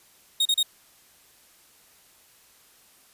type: tone bursts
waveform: 40% pulse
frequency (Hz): 3729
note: A#7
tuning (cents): 0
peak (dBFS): -18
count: 3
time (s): 0.4-0.63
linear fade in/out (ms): 5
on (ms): 54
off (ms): 34
effects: white hiss -57 dBFS RMS until 3.13 s + resampled to 32000 Hz

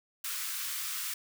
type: high-pass noise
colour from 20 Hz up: white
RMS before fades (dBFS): -36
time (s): 0.24-1.14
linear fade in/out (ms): 5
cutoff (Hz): 1100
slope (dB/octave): 48
effects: none

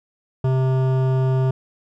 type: tone with hard clipping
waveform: triangle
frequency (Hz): 130.81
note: C3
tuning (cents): 0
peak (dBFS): -18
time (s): 0.44-1.51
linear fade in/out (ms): 5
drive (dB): 18
effects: none

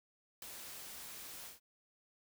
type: noise with ADSR envelope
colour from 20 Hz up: white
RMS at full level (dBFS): -43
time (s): 0.42-1.6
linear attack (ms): 4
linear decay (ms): 4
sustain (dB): -6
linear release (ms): 140
effects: none

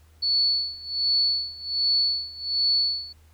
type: tone with tremolo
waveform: sine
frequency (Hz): 4435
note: C#8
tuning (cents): 0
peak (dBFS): -18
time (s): 0.22-3.13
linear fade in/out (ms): 10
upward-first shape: sine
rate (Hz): 1.3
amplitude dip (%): 90
effects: added 78 Hz sine -52 dBFS peak until 3.33 s + pink hiss -62 dBFS RMS until 3.33 s

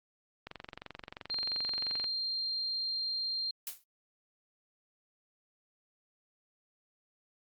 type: click train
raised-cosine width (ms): 0.3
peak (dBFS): -26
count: 37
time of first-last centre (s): 0.47-2.042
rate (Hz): 22.9
type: tone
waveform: sine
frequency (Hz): 4186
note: C8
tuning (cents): 0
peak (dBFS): -32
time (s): 1.3-3.51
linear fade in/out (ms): 5
type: noise with exponential decay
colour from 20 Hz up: blue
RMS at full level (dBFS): -34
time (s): 3.67-3.84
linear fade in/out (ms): 2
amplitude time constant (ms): 36
effects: Opus 48 kbps

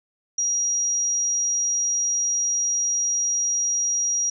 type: tone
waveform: sine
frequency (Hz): 5730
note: F8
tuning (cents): +44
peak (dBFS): -20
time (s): 0.38-4.3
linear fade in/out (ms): 5
effects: none

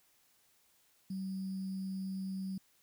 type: tone with sample-and-hold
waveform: sine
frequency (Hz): 190.7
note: G3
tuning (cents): -47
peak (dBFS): -36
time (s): 1.1-2.58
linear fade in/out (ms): 5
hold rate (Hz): 4900
effects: white hiss -70 dBFS RMS until 2.82 s

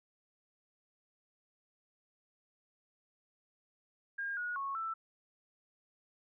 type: tone with pitch steps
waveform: sine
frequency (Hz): 1614 / 1451 / 1101 / 1327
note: G#6 / F#6 / C#6 / E6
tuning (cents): -50 / -34 / -12 / +11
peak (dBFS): -35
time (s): 4.18-4.94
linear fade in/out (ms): 10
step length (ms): 190
effects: none

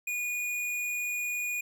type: tone with hard clipping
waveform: sine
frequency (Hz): 2451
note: D#7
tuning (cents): -27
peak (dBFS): -31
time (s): 0.07-1.61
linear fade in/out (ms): 5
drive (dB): 17
effects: none

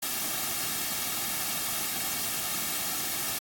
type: noise with comb filter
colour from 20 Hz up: white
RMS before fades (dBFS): -31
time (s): 0.02-3.39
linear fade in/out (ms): 10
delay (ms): 2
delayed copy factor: -0.6
effects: AAC 64 kbps

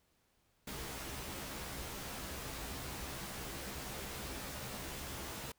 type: noise with comb filter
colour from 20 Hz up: pink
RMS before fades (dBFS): -44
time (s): 0.67-5.52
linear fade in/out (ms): 5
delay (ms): 15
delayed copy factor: +0.7
effects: pink hiss -75 dBFS RMS until 5.58 s

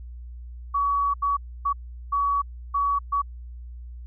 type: tone bursts at uneven times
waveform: sine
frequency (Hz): 1131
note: C#6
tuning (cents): +34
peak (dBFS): -20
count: 6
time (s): 0.74-1.14 / 1.22-1.37 / 1.65-1.73 / 2.12-2.42 / 2.74-2.99 / 3.12-3.22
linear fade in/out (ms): 10
effects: added 60 Hz sine -36 dBFS peak until 4.06 s

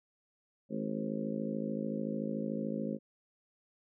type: harmonic tone with a mistuned harmonic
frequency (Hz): 53.6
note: A1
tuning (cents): -45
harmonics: 3 / 4 / 5 / 6 / 7 / 8 / 9 / 10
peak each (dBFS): -43 / -36 / -40 / -46 / -44 / -48 / -47 / -42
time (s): 0.69-2.99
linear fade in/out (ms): 50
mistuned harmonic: 9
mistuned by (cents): -16
effects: none

